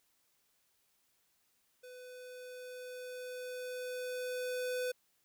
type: tone with level ramp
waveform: square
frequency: 501 Hz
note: B4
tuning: 25 cents sharp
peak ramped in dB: -50 to -34 dBFS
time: 1.83-4.92 s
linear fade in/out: 10 ms
effects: white hiss -75 dBFS RMS until 5.24 s